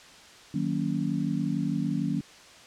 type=chord; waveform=sine; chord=D# minor seventh; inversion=none; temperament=just; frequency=155.56 / 186.68 / 233.3 / 280 Hz; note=D#3 / F#3 / A#3 / C#4; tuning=0 / +16 / +2 / +18 cents; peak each=-31 dBFS; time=0.54-2.21 s; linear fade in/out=5 ms; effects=white hiss -50 dBFS RMS until 2.66 s + low-pass 6000 Hz 12 dB/octave